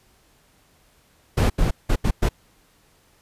brown noise bursts at uneven times, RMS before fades -18 dBFS, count 5, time 1.37-1.5 / 1.58-1.71 / 1.89-1.96 / 2.04-2.11 / 2.22-2.29 s, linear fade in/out 10 ms, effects pink hiss -59 dBFS RMS until 3.21 s + resampled to 32000 Hz

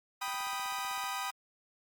sawtooth chord, G augmented, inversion none, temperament equal, 784 / 987.8 / 1244.5 Hz, G5 / B5 / D#6, 0 / 0 / 0 cents, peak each -36 / -35 / -35 dBFS, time 0.21-1.31 s, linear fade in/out 10 ms
click train, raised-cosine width 0.5 ms, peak -37 dBFS, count 13, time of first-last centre 0.28-1.039 s, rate 15.8 Hz
effects Opus 48 kbps

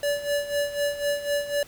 square tone with tremolo, 577 Hz, D5, 31 cents flat, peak -22 dBFS, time 0.03-1.63 s, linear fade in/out 2 ms, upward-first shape sine, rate 4 Hz, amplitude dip 75%, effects pink hiss -49 dBFS RMS until 1.67 s

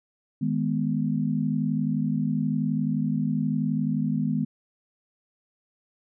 sine tone cluster, 157 / 209 / 248 Hz, D#3 / G#3 / B3, +16 / +11 / +7 cents, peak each -27 dBFS, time 0.41-4.45 s, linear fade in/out 10 ms, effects none

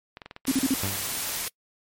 clicks, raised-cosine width 0.3 ms, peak -23 dBFS, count 10, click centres 0.171 / 0.218 / 0.26 / 0.311 / 0.364 / 0.453 / 0.562 / 0.654 / 0.749 / 0.81 s
white noise, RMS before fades -30 dBFS, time 0.47-1.48 s, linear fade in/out 0 ms
sine tone bursts, 266.8 Hz, C4, 34 cents sharp, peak -19 dBFS, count 4, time 0.48-0.74 s, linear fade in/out 2 ms, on 35 ms, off 40 ms
sawtooth tone with exponential decay, 98 Hz, G2, in tune, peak -21 dBFS, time 0.83-1.16 s, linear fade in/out 5 ms, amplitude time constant 71 ms
effects noise-tail reverb RT60 0.1 s tail -25 dB re dry + MP3 64 kbps

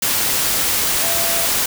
sine tone in noise, 674 Hz, E5, 38 cents sharp, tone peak -26 dBFS, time 1.03-1.46 s, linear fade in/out 5 ms, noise white, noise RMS -18 dBFS, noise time 0.02-1.66 s, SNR -11 dB, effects none

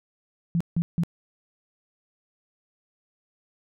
sine tone bursts, 169.4 Hz, E3, 48 cents sharp, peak -20 dBFS, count 3, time 0.55-1.035 s, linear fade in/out 0 ms, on 55 ms, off 160 ms, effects none

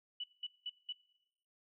sine tone bursts, 2960 Hz, F#7, in tune, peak -38 dBFS, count 4, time 0.2-0.926 s, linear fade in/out 5 ms, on 39 ms, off 190 ms, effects noise-tail reverb RT60 0.9 s tail -21 dB re dry

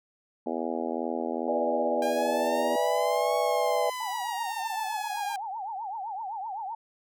harmonic tone, 82.41 Hz, E2, in tune, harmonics 3 / 4 / 5 / 6 / 7 / 8 / 9 / 10, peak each -34 / -35 / -36 / -37 / -37 / -38 / -39 / -39 dBFS, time 0.46-2.76 s, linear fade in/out 5 ms
sine chord, E dominant seventh, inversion second, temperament just, 494.4 / 593.3 / 659.3 / 824.1 Hz, B4 / D5 / E5 / G#5, +2 / +18 / 0 / -14 cents, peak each -29 dBFS, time 1.48-3.9 s, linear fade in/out 5 ms
sawtooth exponential two-way sweep, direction up then down, 800 to 1108.7 to 800 Hz, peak -29 dBFS, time 2.02-5.36 s, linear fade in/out 2 ms, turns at 3.36 s
sine tone with vibrato, 830.6 Hz, G#5, in tune, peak -32 dBFS, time 4-6.75 s, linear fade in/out 5 ms, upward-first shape triangle, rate 7.8 Hz, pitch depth 220 cents each way
effects none

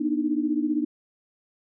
sine tone cluster, 241.9 / 299 / 314.4 Hz, B3 / D4 / D#4, -36 / +31 / +18 cents, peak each -29 / -24 / -28 dBFS, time 0-0.85 s, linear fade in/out 10 ms, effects none

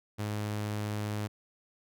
sawtooth tone, 105 Hz, G#2, 19 cents sharp, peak -28 dBFS, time 0.18-1.28 s, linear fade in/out 20 ms, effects none

